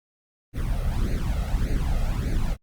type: noise with flanger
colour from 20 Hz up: brown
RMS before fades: -24 dBFS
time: 0.53-2.57 s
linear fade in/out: 50 ms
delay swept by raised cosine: 0.46 to 1.56 ms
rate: 1.7 Hz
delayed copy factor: +0.8
effects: Opus 32 kbps